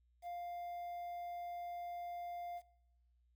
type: tone with quantisation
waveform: triangle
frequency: 700 Hz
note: F5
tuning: 4 cents sharp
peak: -40 dBFS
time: 0.22-2.62 s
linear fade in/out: 50 ms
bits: 11
effects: noise-tail reverb RT60 0.9 s tail -22 dB re dry + added 60 Hz sine -70 dBFS peak until 3.35 s